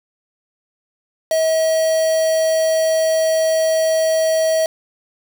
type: tone with quantisation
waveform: triangle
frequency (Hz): 641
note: E5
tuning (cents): -49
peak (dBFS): -12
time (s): 1.31-4.66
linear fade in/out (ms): 2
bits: 4
effects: none